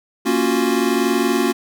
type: chord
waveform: square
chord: Gb major seventh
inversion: first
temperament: equal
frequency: 233.1 / 277.2 / 349.2 / 370 Hz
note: Bb3 / Db4 / F4 / Gb4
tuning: 0 / 0 / 0 / 0 cents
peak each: -22 dBFS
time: 0.25-1.53 s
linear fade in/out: 20 ms
effects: none